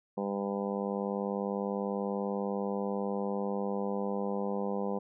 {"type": "harmonic tone", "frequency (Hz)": 100.1, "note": "G2", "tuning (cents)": 37, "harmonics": [2, 3, 4, 5, 6, 7, 8, 9, 10], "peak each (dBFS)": [-34, -45, -38, -36, -43, -45, -42, -45, -46], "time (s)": [0.17, 4.99], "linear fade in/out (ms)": 10, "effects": []}